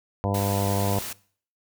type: harmonic tone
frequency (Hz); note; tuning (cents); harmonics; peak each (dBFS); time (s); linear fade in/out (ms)
99.4; G2; +25; 1 / 2 / 3 / 4 / 5 / 6 / 7 / 8 / 9 / 10; -25 / -30 / -34 / -36 / -31 / -34 / -32 / -39 / -35 / -37; 0.24-0.99; 0
type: noise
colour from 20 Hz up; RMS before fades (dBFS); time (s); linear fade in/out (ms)
white; -34; 0.34-1.13; 5
effects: noise-tail reverb RT60 0.5 s tail -21 dB re dry